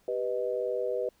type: chord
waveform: sine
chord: G augmented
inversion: none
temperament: equal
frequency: 392 / 493.9 / 622.3 Hz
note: G4 / B4 / D#5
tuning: 0 / 0 / 0 cents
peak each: -34 / -30 / -34 dBFS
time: 0.08-1.09 s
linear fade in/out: 2 ms
effects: pink hiss -67 dBFS RMS until 1.2 s